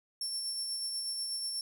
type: tone with tremolo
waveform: 30% pulse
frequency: 5430 Hz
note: F8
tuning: 50 cents flat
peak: -29 dBFS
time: 0.21-1.61 s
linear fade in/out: 2 ms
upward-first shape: sine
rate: 8.2 Hz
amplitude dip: 30%
effects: none